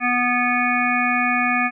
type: harmonic tone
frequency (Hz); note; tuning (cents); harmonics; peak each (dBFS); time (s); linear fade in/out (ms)
245.6; B3; -9; 1 / 3 / 5 / 7 / 9 / 10; -24 / -24 / -24 / -24 / -24 / -24; 0-1.71; 50
effects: none